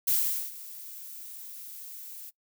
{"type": "noise with ADSR envelope", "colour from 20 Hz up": "violet", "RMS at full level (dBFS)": -24, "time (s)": [0.07, 2.31], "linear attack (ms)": 13, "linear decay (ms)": 430, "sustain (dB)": -19, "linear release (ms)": 27, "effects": ["noise-tail reverb RT60 0.1 s tail -21 dB re dry"]}